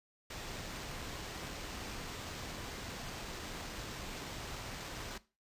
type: noise with sample-and-hold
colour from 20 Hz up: pink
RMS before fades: -44 dBFS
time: 0.3-5.18 s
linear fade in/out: 5 ms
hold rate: 11025 Hz
effects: noise-tail reverb RT60 0.3 s tail -18 dB re dry + resampled to 32000 Hz